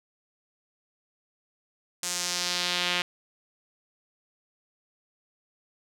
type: tone with band-pass filter sweep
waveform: sawtooth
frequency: 177.5 Hz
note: F3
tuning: 28 cents sharp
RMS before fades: -29 dBFS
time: 2.03-3.02 s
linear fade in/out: 2 ms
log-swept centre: 7400 to 2900 Hz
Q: 1.7
effects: none